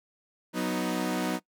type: chord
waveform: sawtooth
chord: B major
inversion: second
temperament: equal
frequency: 185 / 246.9 / 311.1 Hz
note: F#3 / B3 / D#4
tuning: 0 / 0 / 0 cents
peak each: -28 dBFS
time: 0.53-1.4 s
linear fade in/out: 50 ms
effects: noise-tail reverb RT60 0.1 s tail -21 dB re dry